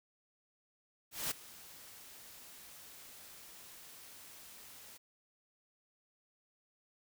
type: noise with ADSR envelope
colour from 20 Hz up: white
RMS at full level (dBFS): -35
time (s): 1.11-4.98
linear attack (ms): 200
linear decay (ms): 10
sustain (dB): -19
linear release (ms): 17
effects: none